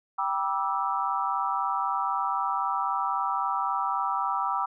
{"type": "chord", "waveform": "sine", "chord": "E minor seventh", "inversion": "first", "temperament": "equal with one note detuned", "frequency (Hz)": [784, 967.4, 1174.7, 1318.5], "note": ["G5", "B5", "D6", "E6"], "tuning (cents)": [0, -36, 0, 0], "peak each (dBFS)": [-31, -30, -30, -31], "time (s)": [0.18, 4.66], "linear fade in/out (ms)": 10, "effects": []}